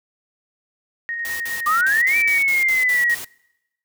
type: tone with tremolo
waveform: sine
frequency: 1864.7 Hz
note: A#6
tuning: in tune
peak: -23 dBFS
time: 1.09-2.38 s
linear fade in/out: 0 ms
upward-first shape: square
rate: 9.6 Hz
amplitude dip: 25%
type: noise bursts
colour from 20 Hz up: white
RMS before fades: -32 dBFS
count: 10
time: 1.25-3.245 s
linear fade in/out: 0 ms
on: 150 ms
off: 55 ms
type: exponential two-way sweep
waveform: sine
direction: up then down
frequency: 1174.7 to 2349 to 1877 Hz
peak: -15 dBFS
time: 1.66-3.15 s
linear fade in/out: 10 ms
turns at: 2.17 s
effects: noise-tail reverb RT60 0.9 s tail -25 dB re dry